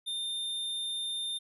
square tone, 3615 Hz, A7, 46 cents sharp, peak -33 dBFS, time 0.06-1.39 s, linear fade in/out 20 ms, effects resampled to 32000 Hz

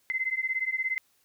sine beating tone pair, 2052 / 2069 Hz, C7 / C7, -34 / -20 cents, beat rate 17 Hz, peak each -30 dBFS, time 0.1-0.98 s, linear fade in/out 0 ms, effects white hiss -68 dBFS RMS until 1.24 s

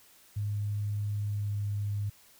sine tone with pitch glide, 103.4 to 102.39 Hz, G#2 to G#2, -7 to -24 cents, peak -29 dBFS, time 0.36-2.1 s, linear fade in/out 10 ms, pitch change -17 cents, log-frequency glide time 1.23-1.61 s, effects white hiss -59 dBFS RMS until 2.39 s

